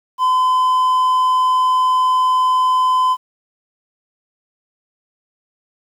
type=tone; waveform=triangle; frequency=1019 Hz; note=C6; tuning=46 cents flat; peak=-10 dBFS; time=0.18-3.17 s; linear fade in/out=50 ms; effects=8-bit